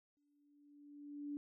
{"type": "tone with exponential growth", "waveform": "sine", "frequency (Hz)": 290, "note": "D4", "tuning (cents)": -22, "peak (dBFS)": -39, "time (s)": [0.17, 1.37], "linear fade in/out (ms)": 0, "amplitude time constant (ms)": 260, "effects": []}